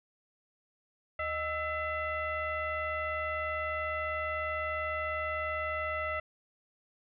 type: tone with frequency modulation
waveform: sine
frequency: 1318.5 Hz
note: E6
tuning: in tune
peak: -31 dBFS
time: 1.19-6.2 s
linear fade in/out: 5 ms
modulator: 698 Hz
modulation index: 1.4
effects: none